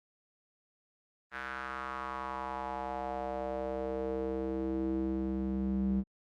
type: tone with band-pass filter sweep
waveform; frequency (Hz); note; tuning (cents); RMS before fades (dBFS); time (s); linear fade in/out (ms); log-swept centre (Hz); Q
square; 65.41; C2; 0; -35; 1.31-6.04; 50; 1600 to 200; 3.4
effects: Opus 24 kbps